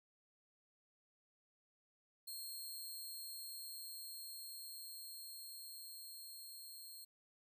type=tone with level ramp; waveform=15% pulse; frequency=4233 Hz; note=C8; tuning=19 cents sharp; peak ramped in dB=-39 to -45 dBFS; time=2.27-7.05 s; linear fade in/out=10 ms; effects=none